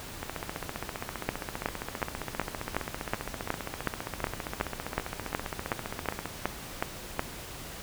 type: two click trains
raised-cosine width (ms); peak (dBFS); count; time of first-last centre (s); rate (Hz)
0.5; -18 / -11; 92 / 17; 0.23-6.256 / 1.29-7.194; 15.1 / 2.71
effects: pink hiss -42 dBFS RMS until 7.82 s